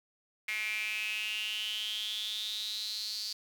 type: tone with high-pass filter sweep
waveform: sawtooth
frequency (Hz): 213.9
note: A3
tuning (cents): -49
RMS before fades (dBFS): -36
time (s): 0.48-3.33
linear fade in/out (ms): 5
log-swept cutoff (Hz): 2200 to 4600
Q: 9.7
effects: none